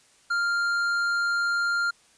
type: tone with tanh clipping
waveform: triangle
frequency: 1396.9 Hz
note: F6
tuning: in tune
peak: -24 dBFS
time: 0.3-1.91 s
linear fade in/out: 10 ms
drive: 13 dB
effects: white hiss -59 dBFS RMS until 2.17 s + resampled to 22050 Hz